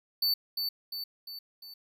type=tone with echo; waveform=square; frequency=4500 Hz; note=C#8; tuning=25 cents sharp; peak=-25 dBFS; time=0.22-0.34 s; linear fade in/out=5 ms; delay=350 ms; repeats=4; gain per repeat=-5 dB; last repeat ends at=1.74 s; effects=11-bit